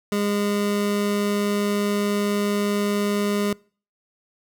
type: tone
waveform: 25% pulse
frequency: 204.7 Hz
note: G#3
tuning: 25 cents flat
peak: -17 dBFS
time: 0.12-3.53 s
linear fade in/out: 2 ms
effects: noise-tail reverb RT60 0.4 s tail -24 dB re dry